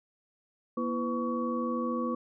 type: tone cluster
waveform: sine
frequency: 239.4 / 332.6 / 503 / 1125 Hz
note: A#3 / E4 / B4 / C#6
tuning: +46 / +16 / +32 / +25 cents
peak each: -31 / -37 / -35 / -35 dBFS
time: 0.77-2.15 s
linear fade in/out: 5 ms
effects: none